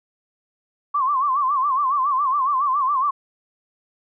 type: tone with vibrato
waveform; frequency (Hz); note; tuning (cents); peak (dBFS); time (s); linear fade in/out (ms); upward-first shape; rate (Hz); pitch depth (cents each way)
sine; 1100; C#6; -14; -17; 0.94-3.11; 10; sine; 7.2; 130
effects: none